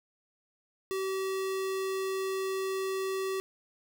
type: tone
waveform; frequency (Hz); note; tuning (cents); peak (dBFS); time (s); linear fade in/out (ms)
square; 382.9; G4; -41; -31; 0.91-3.4; 0
effects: none